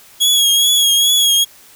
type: tone with vibrato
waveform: sawtooth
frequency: 3322 Hz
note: G#7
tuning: in tune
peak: -7 dBFS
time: 0.2-1.45 s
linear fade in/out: 20 ms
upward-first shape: triangle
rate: 2.4 Hz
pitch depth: 48 cents each way
effects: white hiss -44 dBFS RMS until 1.75 s